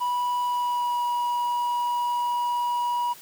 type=tone with pitch glide; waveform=triangle; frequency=980 to 966.5 Hz; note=B5 to B5; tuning=-14 to -38 cents; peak=-21 dBFS; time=0-3.14 s; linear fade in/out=20 ms; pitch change=-24 cents; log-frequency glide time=0.42-1.03 s; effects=white hiss -47 dBFS RMS until 3.21 s